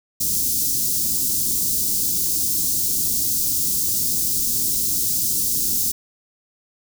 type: band-stop noise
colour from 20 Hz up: white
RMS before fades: -21 dBFS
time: 0.2-5.92 s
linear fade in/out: 10 ms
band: 320 to 5100 Hz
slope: 24 dB/octave
effects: none